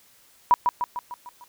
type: tone with echo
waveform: sine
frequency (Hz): 973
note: B5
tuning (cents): -26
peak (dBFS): -12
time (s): 0.51-0.54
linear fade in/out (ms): 0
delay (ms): 150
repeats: 6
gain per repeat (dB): -5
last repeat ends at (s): 1.44
effects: white hiss -57 dBFS RMS until 1.48 s